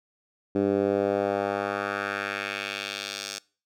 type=tone with band-pass filter sweep; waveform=10% pulse; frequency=100 Hz; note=G2; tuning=35 cents sharp; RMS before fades=-28 dBFS; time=0.55-3.39 s; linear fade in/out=5 ms; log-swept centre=320 to 5600 Hz; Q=1.5; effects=noise-tail reverb RT60 0.4 s tail -24 dB re dry